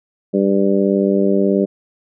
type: harmonic tone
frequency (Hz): 98.5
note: G2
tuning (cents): +9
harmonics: 2 / 3 / 4 / 5 / 6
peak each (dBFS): -16 / -20 / -17 / -22 / -22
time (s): 0.33-1.66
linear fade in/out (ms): 20
effects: none